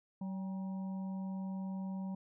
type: harmonic tone with a mistuned harmonic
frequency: 190 Hz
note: F#3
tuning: 46 cents sharp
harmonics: 1 / 3 / 4 / 5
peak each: -37 / -55 / -56 / -55 dBFS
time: 0.21-2.15 s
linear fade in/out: 5 ms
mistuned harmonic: 4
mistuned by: +74 cents
effects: none